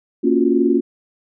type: chord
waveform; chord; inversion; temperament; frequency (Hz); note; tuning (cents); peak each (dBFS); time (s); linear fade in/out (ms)
sine; Gb major seventh; first; equal; 233.1 / 277.2 / 349.2 / 370; Bb3 / Db4 / F4 / Gb4; 0 / 0 / 0 / 0; -19 / -17 / -17 / -21; 0.23-0.81; 20
effects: none